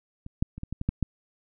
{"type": "clicks", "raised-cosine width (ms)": 5, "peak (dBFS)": [-27, -11, -26, -21, -20, -18, -12, -12], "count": 8, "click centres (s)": [0.264, 0.425, 0.58, 0.634, 0.726, 0.814, 0.89, 1.027], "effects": []}